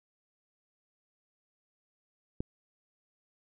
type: click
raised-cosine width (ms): 3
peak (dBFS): -20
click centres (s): 2.405
effects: none